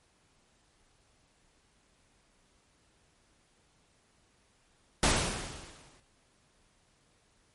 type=noise with exponential decay; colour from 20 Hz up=pink; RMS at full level=-23 dBFS; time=5.03-6 s; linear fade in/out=2 ms; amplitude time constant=210 ms; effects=pink hiss -68 dBFS RMS until 7.54 s + MP3 48 kbps